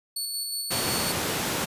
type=tone with tremolo; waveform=20% pulse; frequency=4435 Hz; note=C#8; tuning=in tune; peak=-22 dBFS; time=0.16-1.12 s; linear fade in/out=5 ms; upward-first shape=square; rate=5.5 Hz; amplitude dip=25%
type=high-pass noise; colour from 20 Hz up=pink; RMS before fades=-28 dBFS; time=0.7-1.66 s; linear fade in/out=20 ms; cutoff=120 Hz; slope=12 dB/octave
effects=resampled to 32000 Hz